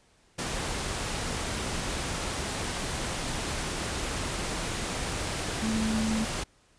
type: tone in noise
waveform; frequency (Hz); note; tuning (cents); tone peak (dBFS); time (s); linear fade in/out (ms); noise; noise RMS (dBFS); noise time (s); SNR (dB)
sine; 220; A3; 0; -26; 5.62-6.25; 10; pink; -32; 0.38-6.44; +3
effects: pink hiss -63 dBFS RMS until 6.78 s + resampled to 22050 Hz